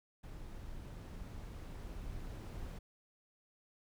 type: noise with level ramp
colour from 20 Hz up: brown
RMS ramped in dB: -48 to -44 dBFS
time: 0.23-2.79 s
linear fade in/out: 10 ms
effects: none